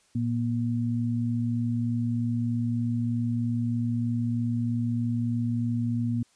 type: tone pair together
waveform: sine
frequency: 115.3 / 238.5 Hz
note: A#2 / A#3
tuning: -19 / +40 cents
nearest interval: octave + minor second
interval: 1259 cents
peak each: -27 dBFS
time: 0.15-6.23 s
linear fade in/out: 5 ms
effects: white hiss -64 dBFS RMS until 6.35 s + resampled to 22050 Hz